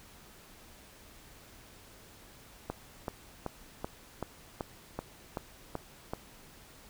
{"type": "click train", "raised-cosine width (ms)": 1, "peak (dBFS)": -20, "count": 10, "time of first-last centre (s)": [2.7, 6.135], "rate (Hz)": 2.62, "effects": ["pink hiss -55 dBFS RMS until 6.89 s"]}